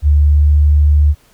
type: tone with pitch glide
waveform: sine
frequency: 73.42 to 73.89 Hz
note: D2 to D2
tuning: 0 to +11 cents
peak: -6 dBFS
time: 0.02-1.15 s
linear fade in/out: 50 ms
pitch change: +11 cents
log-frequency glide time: 0.22-0.5 s
effects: pink hiss -51 dBFS RMS until 1.33 s